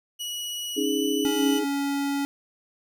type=tone with pitch glide; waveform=sawtooth; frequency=2921 to 2974 Hz; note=F#7 to F#7; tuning=-23 to +8 cents; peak=-27 dBFS; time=0.19-1.6 s; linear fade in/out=20 ms; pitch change=+31 cents; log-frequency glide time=0.82-0.87 s
type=chord; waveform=sine; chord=C# suspended second; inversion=none; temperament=equal; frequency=277.2 / 311.1 / 415.3 Hz; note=C#4 / D#4 / G#4; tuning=0 / 0 / 0 cents; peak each=-27 dBFS; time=0.76-1.65 s; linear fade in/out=20 ms
type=tone; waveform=square; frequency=280.8 Hz; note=C#4; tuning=22 cents sharp; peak=-25 dBFS; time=1.25-2.25 s; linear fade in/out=0 ms
effects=none